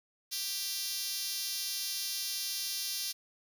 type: tone with high-pass filter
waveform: 5% pulse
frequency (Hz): 393.3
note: G4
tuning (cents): +6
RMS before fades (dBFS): -36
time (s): 0.31-3.13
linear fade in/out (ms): 20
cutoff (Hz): 5600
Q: 1.3
effects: none